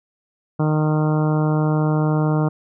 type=harmonic tone; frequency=153.7 Hz; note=D#3; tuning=21 cents flat; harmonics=1 / 2 / 3 / 4 / 5 / 6 / 7 / 8 / 9; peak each=-17 / -23 / -27 / -29 / -31 / -33 / -34 / -35 / -36 dBFS; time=0.59-2.49 s; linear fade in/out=10 ms; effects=none